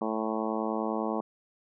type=harmonic tone; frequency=110 Hz; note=A2; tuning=in tune; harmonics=2 / 3 / 4 / 5 / 6 / 7 / 8 / 9 / 10; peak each=-33 / -35 / -36 / -37 / -38 / -38 / -39 / -40 / -40 dBFS; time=0.01-1.21 s; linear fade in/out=5 ms; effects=none